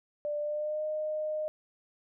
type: tone with pitch glide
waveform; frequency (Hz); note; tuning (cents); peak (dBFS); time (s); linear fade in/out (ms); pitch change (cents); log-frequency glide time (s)
sine; 591 to 614.7; D5 to D#5; +11 to -21; -30; 0.25-1.48; 0; +68; 0.39-0.84
effects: none